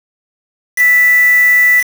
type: tone with quantisation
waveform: sine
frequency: 1975.5 Hz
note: B6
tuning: in tune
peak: -6 dBFS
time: 0.76-1.84 s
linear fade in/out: 50 ms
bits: 3
effects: none